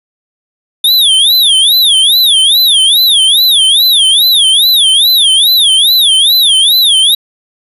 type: tone with vibrato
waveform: square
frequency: 3520 Hz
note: A7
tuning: in tune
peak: -5 dBFS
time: 0.84-7.15 s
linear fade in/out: 5 ms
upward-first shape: sine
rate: 2.4 Hz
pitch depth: 240 cents each way
effects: resampled to 32000 Hz + 7-bit